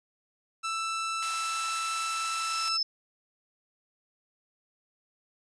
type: tone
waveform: sawtooth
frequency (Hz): 1325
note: E6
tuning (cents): +9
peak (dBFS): -26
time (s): 0.63-2.78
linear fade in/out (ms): 20
type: high-pass noise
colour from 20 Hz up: white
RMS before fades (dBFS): -37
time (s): 1.22-2.69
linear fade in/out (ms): 5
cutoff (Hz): 700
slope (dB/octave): 48
type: tone with exponential growth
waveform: sine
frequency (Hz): 5250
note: E8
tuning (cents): -8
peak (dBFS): -24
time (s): 1.91-2.83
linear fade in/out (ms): 5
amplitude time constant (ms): 200
effects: resampled to 22050 Hz